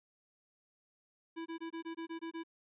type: tone bursts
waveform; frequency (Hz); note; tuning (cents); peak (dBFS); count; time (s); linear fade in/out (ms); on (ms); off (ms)
square; 329.6; E4; 0; -40; 9; 1.36-2.436; 20; 100; 22
effects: resampled to 8000 Hz

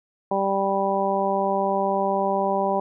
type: harmonic tone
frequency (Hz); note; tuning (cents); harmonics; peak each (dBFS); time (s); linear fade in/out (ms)
196; G3; 0; 1 / 2 / 3 / 4 / 5; -29 / -27 / -25 / -25 / -27; 0.31-2.8; 5
effects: none

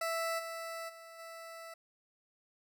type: tone with level steps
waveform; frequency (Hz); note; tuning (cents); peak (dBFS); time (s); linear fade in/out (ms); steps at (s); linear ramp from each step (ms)
20% pulse; 660; E5; +2; -28 / -35 / -45 / -41; 0.01-1.74; 5; 0.38 / 0.88 / 1.18; 20
effects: none

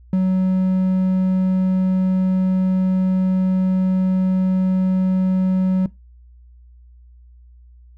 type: tone with hard clipping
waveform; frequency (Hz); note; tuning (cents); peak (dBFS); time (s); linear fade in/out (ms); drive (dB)
triangle; 186.6; F#3; +15; -15; 0.13-5.86; 2; 6
effects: noise-tail reverb RT60 0.2 s tail -20 dB re dry + added 60 Hz sine -43 dBFS peak until 7.97 s

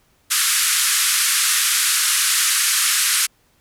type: band-pass noise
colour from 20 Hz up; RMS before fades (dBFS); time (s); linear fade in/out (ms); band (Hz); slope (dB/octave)
white; -18; 0.3-3.27; 20; 1200 to 12000; 48
effects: pink hiss -60 dBFS RMS until 3.6 s

